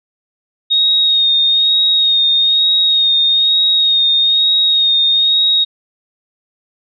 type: tone with vibrato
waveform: sine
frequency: 3729 Hz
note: A#7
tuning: in tune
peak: -9 dBFS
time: 0.7-5.65 s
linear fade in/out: 20 ms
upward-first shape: sine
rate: 1.1 Hz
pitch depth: 26 cents each way
effects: none